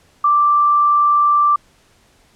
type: tone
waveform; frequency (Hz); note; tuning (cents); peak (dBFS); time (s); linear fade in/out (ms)
sine; 1174.7; D6; 0; -10; 0.24-1.56; 5
effects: pink hiss -54 dBFS RMS until 2.35 s + low-pass 10000 Hz 12 dB/octave